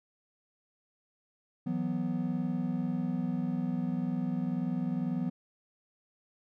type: chord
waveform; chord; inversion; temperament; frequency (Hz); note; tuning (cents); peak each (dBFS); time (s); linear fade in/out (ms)
triangle; E suspended second; none; equal; 164.81 / 185 / 246.9; E3 / F#3 / B3; 0 / 0 / 0; -33 / -32 / -31; 1.66-5.3; 10
effects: none